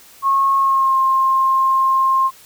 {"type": "tone with pitch glide", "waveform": "sine", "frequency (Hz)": [1089, 1061.7], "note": ["C#6", "C6"], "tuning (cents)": [-31, 25], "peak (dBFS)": -12, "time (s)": [0.22, 2.31], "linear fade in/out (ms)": 50, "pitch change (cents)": -44, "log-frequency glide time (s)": [0.58, 0.98], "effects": ["white hiss -45 dBFS RMS until 2.45 s"]}